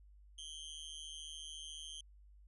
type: tone with amplitude modulation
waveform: sawtooth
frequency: 3149 Hz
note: G7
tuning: 7 cents sharp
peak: -39 dBFS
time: 0.38-2.01 s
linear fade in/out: 5 ms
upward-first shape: sine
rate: 154 Hz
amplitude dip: 95%
effects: added 50 Hz sine -58 dBFS peak until 2.47 s + resampled to 24000 Hz